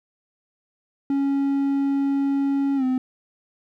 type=tone with pitch glide; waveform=triangle; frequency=277.2 to 257.1 Hz; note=C#4 to C4; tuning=0 to -30 cents; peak=-17 dBFS; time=1.1-2.98 s; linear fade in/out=2 ms; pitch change=-130 cents; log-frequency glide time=2.76-2.84 s; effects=none